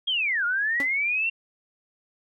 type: linear two-way sweep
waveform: sine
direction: down then up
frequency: 3300 to 1392 to 2749 Hz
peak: -22 dBFS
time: 0.07-1.3 s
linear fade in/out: 10 ms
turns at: 0.45 s
type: tone with exponential decay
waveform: sawtooth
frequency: 277.2 Hz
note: C#4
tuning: in tune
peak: -24 dBFS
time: 0.8-0.91 s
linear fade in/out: 0 ms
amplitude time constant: 22 ms
effects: none